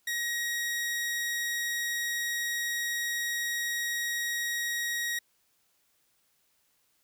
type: tone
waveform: sawtooth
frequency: 1892 Hz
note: A#6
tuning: 25 cents sharp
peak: -26 dBFS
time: 0.07-5.19 s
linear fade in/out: 5 ms
effects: white hiss -71 dBFS RMS until 7.03 s